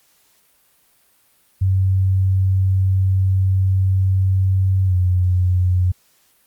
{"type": "tone with pitch glide", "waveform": "sine", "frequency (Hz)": [95, 90.81], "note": ["F#2", "F#2"], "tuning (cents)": [46, -32], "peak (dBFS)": -13, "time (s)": [1.61, 5.92], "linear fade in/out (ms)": 10, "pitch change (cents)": -78, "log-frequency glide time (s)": [4.86, 4.94], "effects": ["white hiss -58 dBFS RMS until 6.46 s", "Opus 48 kbps"]}